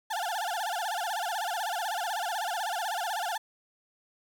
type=tone with vibrato; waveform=35% pulse; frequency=784 Hz; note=G5; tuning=in tune; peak=-28 dBFS; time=0.1-3.38 s; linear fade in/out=10 ms; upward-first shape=sine; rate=16 Hz; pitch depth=230 cents each way; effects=none